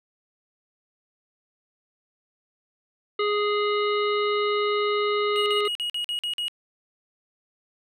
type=harmonic tone; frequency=415.3 Hz; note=G#4; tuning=in tune; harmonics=1 / 3 / 5 / 7 / 9 / 10; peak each=-23 / -27 / -32 / -34 / -36 / -43 dBFS; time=3.19-5.68 s; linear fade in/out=5 ms
type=tone bursts; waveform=triangle; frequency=2891 Hz; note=F#7; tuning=41 cents flat; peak=-24 dBFS; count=8; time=5.36-6.482 s; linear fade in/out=0 ms; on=100 ms; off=46 ms
effects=none